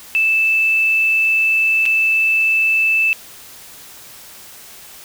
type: tone with dropouts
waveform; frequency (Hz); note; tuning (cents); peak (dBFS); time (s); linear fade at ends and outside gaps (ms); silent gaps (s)
sine; 2636; E7; -1; -12; 0.15-3.13; 0; 1.855-1.861
effects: white hiss -39 dBFS RMS until 5.04 s